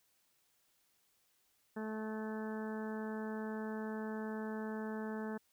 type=harmonic tone with a mistuned harmonic; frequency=217.6 Hz; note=A3; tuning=19 cents flat; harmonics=1 / 2 / 3 / 4 / 5 / 6 / 7 / 8; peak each=-40 / -44 / -51 / -50 / -55 / -57 / -53 / -54 dBFS; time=1.76-5.38 s; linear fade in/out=10 ms; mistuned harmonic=6; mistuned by=-16 cents; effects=white hiss -75 dBFS RMS until 5.52 s